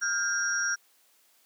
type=tone cluster; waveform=sine; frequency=1410 / 1600 / 5670 Hz; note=F6 / G6 / F8; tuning=+16 / +35 / +25 cents; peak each=-30 dBFS; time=0.01-0.76 s; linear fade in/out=20 ms; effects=white hiss -64 dBFS RMS until 1.45 s + high-pass 300 Hz 12 dB/octave